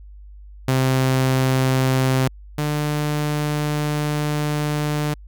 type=tone pair in turn; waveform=sawtooth; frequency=130.9 / 149.17 Hz; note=C3 / D3; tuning=+1 / +27 cents; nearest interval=major second; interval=226 cents; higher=second; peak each=-12 / -16 dBFS; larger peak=first; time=0.68-2.28 / 2.58-5.14 s; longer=second; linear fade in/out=5 ms; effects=added 50 Hz sine -38 dBFS peak until 5.27 s